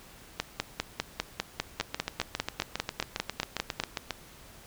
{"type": "two click trains", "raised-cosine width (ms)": 0.2, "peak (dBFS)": [-10, -13], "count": [18, 18], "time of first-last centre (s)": [[0.4, 3.8], [1.81, 4.107]], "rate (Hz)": [5, 7.4], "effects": ["pink hiss -52 dBFS RMS until 4.66 s"]}